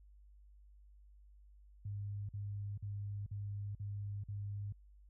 sine tone bursts, 101.6 Hz, G#2, 38 cents flat, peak -39 dBFS, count 6, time 1.85-4.725 s, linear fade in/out 5 ms, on 440 ms, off 47 ms, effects added 50 Hz sine -58 dBFS peak until 5.09 s

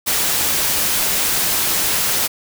white noise, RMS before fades -18 dBFS, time 0.06-2.28 s, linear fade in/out 20 ms, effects none

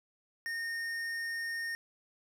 triangle tone with tanh clipping, 1838 Hz, A#6, 25 cents flat, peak -36 dBFS, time 0.46-1.75 s, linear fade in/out 0 ms, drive 16 dB, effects none

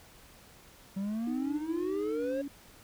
triangle exponential sweep, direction up, 190 to 554.4 Hz, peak -29 dBFS, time 0.96-2.42 s, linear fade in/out 10 ms
sine tone with pitch glide, 311.3 to 282.2 Hz, D#4 to C#4, +1 to +31 cents, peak -35 dBFS, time 1.27-2.48 s, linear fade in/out 5 ms, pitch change -170 cents, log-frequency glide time 2.12-2.25 s
effects pink hiss -56 dBFS RMS until 2.83 s

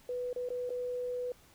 sine tone with dropouts, 494.6 Hz, B4, 3 cents sharp, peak -33 dBFS, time 0.09-1.32 s, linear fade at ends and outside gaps 2 ms, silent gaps 0.33-0.361 / 0.488-0.503 / 0.694-0.703 s, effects pink hiss -61 dBFS RMS until 1.54 s

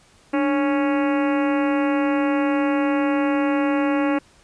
harmonic tone with a mistuned harmonic, 277.2 Hz, C#4, in tune, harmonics 1 / 2 / 3 / 4 / 5 / 6 / 7 / 8 / 9 / 10, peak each -19 / -25 / -29 / -31 / -33 / -35 / -36 / -37 / -38 / -39 dBFS, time 0.33-4.19 s, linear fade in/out 10 ms, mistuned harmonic 1, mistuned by +96 cents, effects pink hiss -54 dBFS RMS until 4.43 s + resampled to 22050 Hz

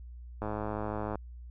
click train, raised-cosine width 1 ms, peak -21 dBFS, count 79, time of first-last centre 0.42-1.156 s, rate 106 Hz, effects added 60 Hz sine -43 dBFS peak until 1.5 s

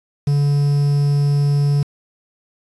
triangle tone with quantisation, 143.4 Hz, D3, 41 cents flat, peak -11 dBFS, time 0.27-1.83 s, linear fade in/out 5 ms, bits 6, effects resampled to 22050 Hz

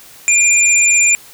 sine tone pair together, 2400 / 7192 Hz, D7 / A8, +37 / +37 cents, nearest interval octave + perfect fifth, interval 1900 cents, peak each -11 dBFS, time 0.28-1.15 s, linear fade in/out 0 ms, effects white hiss -40 dBFS RMS until 1.33 s

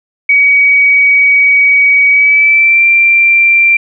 sine tone with pitch glide, 2262 to 2361 Hz, C#7 to D7, +34 to +9 cents, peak -4 dBFS, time 0.29-3.77 s, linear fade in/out 5 ms, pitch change +75 cents, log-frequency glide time 2.09-2.85 s, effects none

